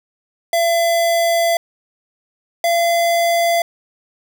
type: tone pair in turn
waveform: square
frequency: 675 / 681.3 Hz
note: E5 / F5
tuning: +41 / -43 cents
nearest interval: unison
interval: 16 cents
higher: second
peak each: -14 dBFS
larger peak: neither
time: 0.53-1.57 / 2.64-3.62 s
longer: first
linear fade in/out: 2 ms
effects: none